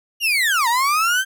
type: linear two-way sweep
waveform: 35% pulse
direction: down then up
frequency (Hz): 2900 to 905 to 1587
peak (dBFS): -14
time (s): 0.2-1.25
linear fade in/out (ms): 50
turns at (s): 0.68
effects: none